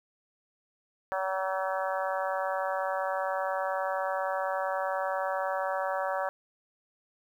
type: harmonic tone with a mistuned harmonic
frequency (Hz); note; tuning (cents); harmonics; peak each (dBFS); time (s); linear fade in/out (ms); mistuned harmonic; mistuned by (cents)
189.7; F#3; +43; 3 / 4 / 5 / 6 / 7 / 8 / 9; -32 / -34 / -36 / -38 / -39 / -40 / -41; 1.12-6.29; 0; 8; +17
effects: 10-bit